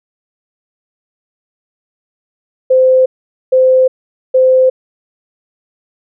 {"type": "tone bursts", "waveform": "sine", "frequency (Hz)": 517, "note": "C5", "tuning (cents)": -21, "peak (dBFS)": -5, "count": 3, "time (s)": [2.7, 4.7], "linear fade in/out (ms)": 10, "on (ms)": 360, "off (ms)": 460, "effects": []}